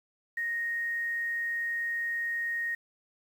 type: tone with quantisation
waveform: sine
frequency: 1864.7 Hz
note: A#6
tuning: in tune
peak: -29 dBFS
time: 0.37-2.75 s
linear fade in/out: 5 ms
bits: 9
effects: none